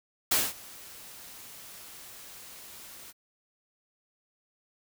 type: noise with ADSR envelope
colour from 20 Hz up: white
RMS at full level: -23 dBFS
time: 0.31-3.13 s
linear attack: 10 ms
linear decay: 210 ms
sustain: -24 dB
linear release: 33 ms
effects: none